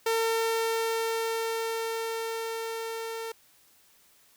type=tone with level ramp; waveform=sawtooth; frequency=452.9 Hz; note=A#4; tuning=50 cents flat; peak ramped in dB=-20 to -30 dBFS; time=0.06-3.32 s; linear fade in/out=5 ms; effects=white hiss -61 dBFS RMS until 4.36 s